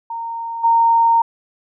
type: tone with level steps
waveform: sine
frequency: 922 Hz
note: A#5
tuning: 19 cents flat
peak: -23 / -10 dBFS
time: 0.1-1.22 s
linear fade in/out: 5 ms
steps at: 0.63 s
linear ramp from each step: 20 ms
effects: none